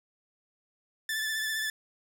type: tone with vibrato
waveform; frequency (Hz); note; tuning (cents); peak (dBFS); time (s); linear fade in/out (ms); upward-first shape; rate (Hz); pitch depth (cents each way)
sawtooth; 1752; A6; -8; -26; 1.09-1.7; 2; triangle; 15; 35
effects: none